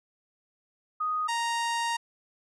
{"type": "tone pair in turn", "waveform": ["sine", "sawtooth"], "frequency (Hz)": [1244.5, 932.3], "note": ["D#6", "A#5"], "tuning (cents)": [0, 0], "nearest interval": "perfect fourth", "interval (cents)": 500, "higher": "first", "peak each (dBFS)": [-26, -23], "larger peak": "second", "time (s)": [[1, 1.28], [1.28, 1.97]], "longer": "second", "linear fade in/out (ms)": 10, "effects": ["resampled to 22050 Hz"]}